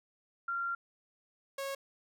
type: tone pair in turn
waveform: sine / sawtooth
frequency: 1382 / 548.4 Hz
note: F6 / C#5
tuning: -19 / -19 cents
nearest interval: octave + major third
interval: 1600 cents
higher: first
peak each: -32 / -32 dBFS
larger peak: neither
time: 0.48-0.75 / 1.58-1.75 s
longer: first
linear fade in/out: 5 ms
effects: none